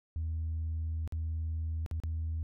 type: tone with dropouts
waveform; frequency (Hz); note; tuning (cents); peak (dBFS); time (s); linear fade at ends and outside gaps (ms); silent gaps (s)
sine; 80.4; E2; -43; -30; 0.16-2.43; 0; 1.076-1.123 / 1.862-1.912 / 2.001-2.036
effects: tanh soft clip ceiling -29 dBFS